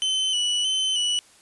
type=tone with vibrato; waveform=40% pulse; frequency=3005 Hz; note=F#7; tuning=26 cents sharp; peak=-20 dBFS; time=0.02-1.19 s; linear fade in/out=0 ms; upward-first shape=square; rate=1.6 Hz; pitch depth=32 cents each way; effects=white hiss -54 dBFS RMS until 1.41 s + resampled to 24000 Hz